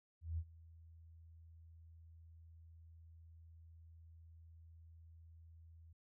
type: tone with ADSR envelope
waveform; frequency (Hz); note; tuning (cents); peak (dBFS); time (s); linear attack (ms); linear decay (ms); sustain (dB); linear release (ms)
sine; 82; E2; -9; -36; 0.21-5.93; 170; 58; -21; 6
effects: none